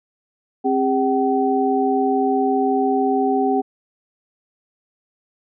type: tone cluster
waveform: sine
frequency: 265.7 / 403.6 / 761 Hz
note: C4 / G#4 / F#5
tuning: +27 / -49 / +48 cents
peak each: -20 dBFS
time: 0.64-3.62 s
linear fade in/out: 20 ms
effects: none